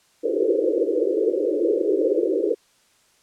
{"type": "band-pass noise", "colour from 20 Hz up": "white", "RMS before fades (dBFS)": -21, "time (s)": [0.23, 2.55], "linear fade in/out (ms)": 20, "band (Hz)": [310, 530], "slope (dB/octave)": 96, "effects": ["white hiss -60 dBFS RMS until 3.22 s", "low-pass 9000 Hz 12 dB/octave"]}